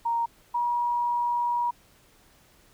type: tone pair in turn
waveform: sine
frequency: 932.3 / 958.5 Hz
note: A#5 / A#5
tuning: 0 / +48 cents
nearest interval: unison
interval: 48 cents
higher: second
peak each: -23 / -23 dBFS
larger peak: neither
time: 0.05-0.26 / 0.54-1.71 s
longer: second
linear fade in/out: 10 ms
effects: pink hiss -59 dBFS RMS until 2.73 s